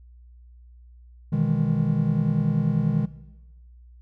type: chord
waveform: triangle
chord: E major seventh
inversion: second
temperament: just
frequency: 123.61 / 154.51 / 164.81 / 206 Hz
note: B2 / D#3 / E3 / G#3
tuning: +2 / -12 / 0 / -14 cents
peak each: -26 / -20 / -26 / -24 dBFS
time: 1.32-3.06 s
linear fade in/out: 10 ms
effects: noise-tail reverb RT60 1.0 s tail -17 dB re dry + added 60 Hz sine -46 dBFS peak until 4.01 s